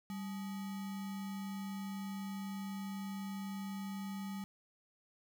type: tone with sample-and-hold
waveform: sine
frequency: 196 Hz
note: G3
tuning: in tune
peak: -39 dBFS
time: 0.1-4.44 s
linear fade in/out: 0 ms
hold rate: 1050 Hz
effects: none